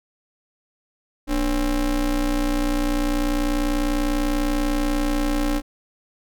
square ring-modulated tone, 131.9 Hz, C3, 14 cents sharp, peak -17 dBFS, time 1.27-5.62 s, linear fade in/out 50 ms, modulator 162 Hz, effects none

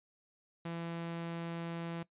sawtooth tone, 168.1 Hz, E3, 34 cents sharp, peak -34 dBFS, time 0.65-2.03 s, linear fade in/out 5 ms, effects noise-tail reverb RT60 0.1 s tail -19 dB re dry + resampled to 8000 Hz

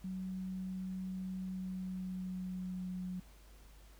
sine tone with pitch glide, 186.9 to 182.74 Hz, F#3 to F#3, +18 to -21 cents, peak -38 dBFS, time 0.04-3.2 s, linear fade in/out 5 ms, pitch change -39 cents, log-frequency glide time 1.4-3.07 s, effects added 50 Hz sine -56 dBFS peak until 3.99 s + pink hiss -64 dBFS RMS until 3.99 s

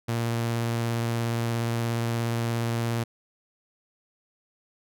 sawtooth tone with vibrato, 116.54 Hz, A#2, in tune, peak -21 dBFS, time 0.08-3.04 s, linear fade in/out 10 ms, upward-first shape triangle, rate 17 Hz, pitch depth 16 cents each way, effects none

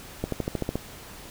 accelerating click train, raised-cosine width 2 ms, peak -13 dBFS, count 8, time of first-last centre 0.24-0.756 s, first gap 83 ms, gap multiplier 0.96, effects pink hiss -44 dBFS RMS until 1.3 s

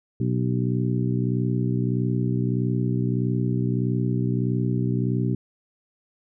harmonic tone with a mistuned harmonic, 61.6 Hz, B1, 4 cents flat, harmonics 2 / 3 / 4 / 5 / 6, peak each -23 / -27 / -29 / -31 / -33 dBFS, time 0.2-5.35 s, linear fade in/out 5 ms, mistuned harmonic 6, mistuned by +70 cents, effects none

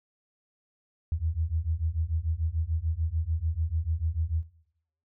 sine beating tone pair, 77.6 / 84.4 Hz, D#2 / E2, -4 / +41 cents, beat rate 6.8 Hz, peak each -29 dBFS, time 1.12-4.43 s, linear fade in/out 0 ms, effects noise-tail reverb RT60 0.7 s tail -17 dB re dry

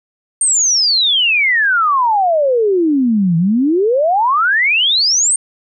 sine exponential two-way sweep, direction down then up, 8860 to 160.8 to 8860 Hz, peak -10 dBFS, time 0.41-5.36 s, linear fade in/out 2 ms, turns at 3.37 s, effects none

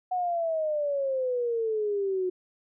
sine exponential sweep, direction down, 740 to 362.4 Hz, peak -25 dBFS, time 0.11-2.3 s, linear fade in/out 10 ms, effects none

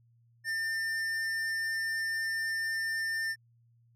triangle tone with tanh clipping, 1798 Hz, A6, 37 cents sharp, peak -32 dBFS, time 0.44-3.36 s, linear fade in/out 50 ms, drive 17 dB, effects added 117 Hz sine -62 dBFS peak until 3.95 s

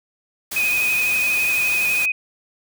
white noise, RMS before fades -28 dBFS, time 0.51-2.06 s, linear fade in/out 10 ms
sine tone with vibrato, 2501 Hz, D#7, 8 cents sharp, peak -17 dBFS, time 0.56-2.12 s, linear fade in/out 5 ms, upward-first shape sine, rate 12 Hz, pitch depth 24 cents each way
effects none

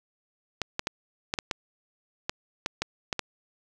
clicks, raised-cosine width 0.2 ms, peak -10 dBFS, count 11, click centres 0.617 / 0.794 / 0.871 / 1.339 / 1.388 / 1.512 / 2.295 / 2.661 / 2.82 / 3.128 / 3.193 s, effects none

